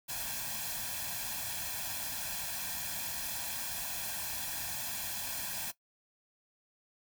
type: noise with comb filter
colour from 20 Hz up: white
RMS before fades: -38 dBFS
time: 0.08-5.72 s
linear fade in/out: 20 ms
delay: 1.2 ms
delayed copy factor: +0.75
effects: noise-tail reverb RT60 0.1 s tail -17 dB re dry